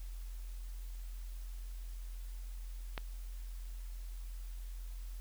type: click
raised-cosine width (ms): 0.3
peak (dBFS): -22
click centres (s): 2.978
effects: added 43 Hz sine -41 dBFS peak until 5.2 s + white hiss -61 dBFS RMS until 5.2 s